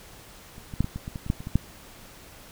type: clicks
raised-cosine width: 5 ms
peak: -29 / -23 / -9 / -16 / -20 / -21 / -21 / -23 / -10 / -25 / -21 / -7 dBFS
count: 12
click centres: 0.581 / 0.738 / 0.806 / 0.844 / 0.96 / 1.079 / 1.158 / 1.264 / 1.301 / 1.405 / 1.471 / 1.556 s
effects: pink hiss -48 dBFS RMS until 2.51 s

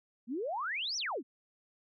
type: exponential two-way sweep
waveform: sine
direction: up then down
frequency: 216.1 to 6100 to 216.1 Hz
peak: -33 dBFS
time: 0.27-1.23 s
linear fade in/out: 50 ms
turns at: 0.97 s
effects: none

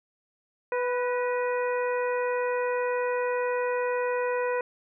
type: harmonic tone with a mistuned harmonic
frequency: 493.9 Hz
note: B4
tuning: in tune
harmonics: 1 / 2 / 3 / 4 / 5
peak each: -26 / -32 / -36 / -38 / -40 dBFS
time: 0.72-4.61 s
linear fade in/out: 2 ms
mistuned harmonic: 4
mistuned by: -44 cents
effects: none

